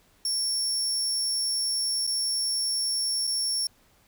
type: tone with dropouts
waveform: 30% pulse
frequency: 5470 Hz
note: F8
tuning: 37 cents flat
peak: -21 dBFS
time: 0.25-3.67 s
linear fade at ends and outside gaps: 2 ms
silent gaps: 2.068-2.074 / 3.27-3.274 s
effects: pink hiss -62 dBFS RMS until 4.07 s